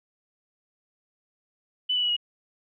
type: tone with pitch steps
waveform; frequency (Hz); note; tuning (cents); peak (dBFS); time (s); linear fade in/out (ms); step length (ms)
sine; 2995 / 2961 / 2927 / 2893; F#7 / F#7 / F#7 / F#7; +20 / +1 / -19 / -40; -22; 1.89-2.166; 10; 69
effects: none